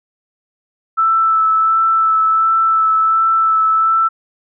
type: tone with vibrato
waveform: sine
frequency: 1318.5 Hz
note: E6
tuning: in tune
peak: -10 dBFS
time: 0.97-4.09 s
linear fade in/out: 20 ms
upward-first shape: sine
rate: 1.4 Hz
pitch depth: 14 cents each way
effects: none